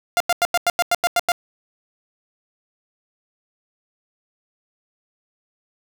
sawtooth tone bursts, 698.5 Hz, F5, in tune, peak -11 dBFS, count 10, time 0.17-1.319 s, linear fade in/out 0 ms, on 33 ms, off 91 ms, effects none

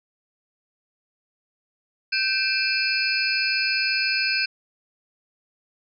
sine tone cluster, 1548 / 2387 / 2627 / 4381 / 5000 Hz, G6 / D7 / E7 / C#8 / D#8, -22 / +28 / -7 / -21 / +8 cents, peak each -27 dBFS, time 2.12-4.46 s, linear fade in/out 10 ms, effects none

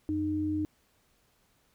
sine tone pair together, 91.1 / 306.4 Hz, F#2 / D#4, -26 / -27 cents, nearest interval octave + major sixth, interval 2099 cents, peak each -36 / -28 dBFS, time 0.09-0.65 s, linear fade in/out 0 ms, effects pink hiss -69 dBFS RMS until 1.74 s

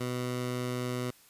15% pulse tone, 124.4 Hz, B2, 13 cents sharp, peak -25 dBFS, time 0-1.11 s, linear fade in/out 10 ms, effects white hiss -59 dBFS RMS until 1.29 s + resampled to 32000 Hz

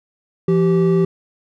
triangle tone pair together, 169.75 / 387.3 Hz, F3 / G4, -49 / -21 cents, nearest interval octave + major second, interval 1428 cents, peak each -13 dBFS, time 0.48-1.05 s, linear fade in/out 5 ms, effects none

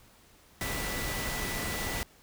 sine tone in noise, 1975.5 Hz, B6, in tune, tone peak -39 dBFS, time 0.61-2.03 s, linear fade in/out 0 ms, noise pink, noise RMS -34 dBFS, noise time 0.61-2.03 s, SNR -8 dB, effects pink hiss -59 dBFS RMS until 2.22 s

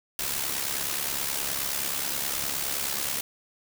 white noise with amplitude modulation, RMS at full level -27 dBFS, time 0.19-3.21 s, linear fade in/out 2 ms, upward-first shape sine, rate 69.5 Hz, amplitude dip 60%, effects none

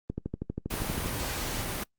click train, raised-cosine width 3 ms, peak -19 dBFS, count 13, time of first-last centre 0.1-1.06 s, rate 12.5 Hz
pink noise, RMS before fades -33 dBFS, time 0.7-1.84 s, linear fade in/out 10 ms
effects noise-tail reverb RT60 0.1 s tail -23 dB re dry + Opus 32 kbps

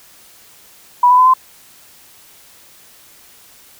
sine tone with pitch steps, 980 / 997.1 / 1014.6 / 1032.3 Hz, B5 / B5 / B5 / C6, -14 / +16 / +46 / -24 cents, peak -6 dBFS, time 1.03-1.338 s, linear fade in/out 5 ms, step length 77 ms, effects white hiss -45 dBFS RMS until 3.79 s

